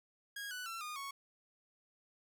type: tone with pitch steps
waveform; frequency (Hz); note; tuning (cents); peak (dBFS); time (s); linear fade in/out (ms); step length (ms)
sawtooth; 1640 / 1486.6 / 1347.6 / 1221.5 / 1107.3; G#6 / F#6 / E6 / D#6 / C#6; -22 / +8 / +38 / -32 / -2; -38; 0.36-1.11; 5; 150
effects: none